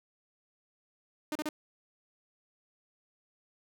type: tone bursts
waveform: sawtooth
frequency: 304.2 Hz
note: D#4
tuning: 39 cents flat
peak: -28 dBFS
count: 3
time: 1.32-1.49 s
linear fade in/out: 2 ms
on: 34 ms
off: 34 ms
effects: none